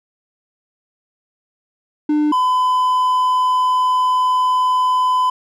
triangle tone pair in turn, 300.2 / 1009.7 Hz, D4 / B5, +38 / +38 cents, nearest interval octave + major sixth, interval 2100 cents, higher second, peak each -11 dBFS, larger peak neither, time 2.09-2.32 / 2.32-5.3 s, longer second, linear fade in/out 5 ms, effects none

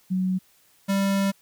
sine / square tone pair in turn, 185.8 / 196.49 Hz, F#3 / G3, +7 / +4 cents, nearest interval minor second, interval 97 cents, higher second, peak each -21 dBFS, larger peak neither, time 0.1-0.39 / 0.88-1.32 s, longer second, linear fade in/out 20 ms, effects white hiss -60 dBFS RMS until 1.41 s

